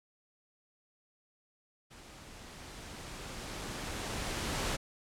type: noise with level ramp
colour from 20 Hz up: pink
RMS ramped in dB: -53 to -33 dBFS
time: 1.9-4.77 s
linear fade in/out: 20 ms
effects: low-pass 9000 Hz 12 dB/octave